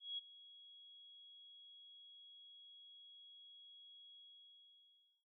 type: tone with ADSR envelope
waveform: sine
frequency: 3322 Hz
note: G#7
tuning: in tune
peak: -40 dBFS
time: 0-5.25 s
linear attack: 180 ms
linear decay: 17 ms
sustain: -18 dB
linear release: 1100 ms
effects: none